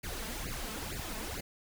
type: noise with flanger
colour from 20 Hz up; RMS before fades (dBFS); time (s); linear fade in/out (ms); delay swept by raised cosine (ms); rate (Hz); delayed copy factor
pink; -39; 0.03-1.41; 10; 0.43 to 4.63; 2.2; +1
effects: none